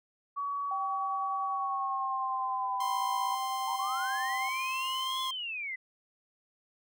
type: tone with pitch glide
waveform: sine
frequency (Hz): 1131 to 990.3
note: C#6 to B5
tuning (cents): +34 to +4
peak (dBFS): -31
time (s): 0.36-3.36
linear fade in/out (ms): 20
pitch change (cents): -230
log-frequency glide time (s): 1.45-2.9
type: tone with tremolo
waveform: sine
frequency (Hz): 780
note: G5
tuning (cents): -9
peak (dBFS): -33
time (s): 0.71-4.49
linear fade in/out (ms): 2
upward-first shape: sine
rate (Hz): 10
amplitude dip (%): 30
type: tone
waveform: 45% pulse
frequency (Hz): 1046.5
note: C6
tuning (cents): 0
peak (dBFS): -33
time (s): 2.8-5.31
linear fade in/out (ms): 5
type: linear two-way sweep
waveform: sine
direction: up then down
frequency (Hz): 874 to 3419 to 1982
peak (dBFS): -34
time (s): 3.67-5.76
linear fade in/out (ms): 10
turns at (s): 5.22
effects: none